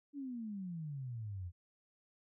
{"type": "exponential sweep", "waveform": "sine", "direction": "down", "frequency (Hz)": [293.7, 84.5], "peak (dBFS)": -40, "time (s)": [0.13, 1.52], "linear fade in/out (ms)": 50, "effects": []}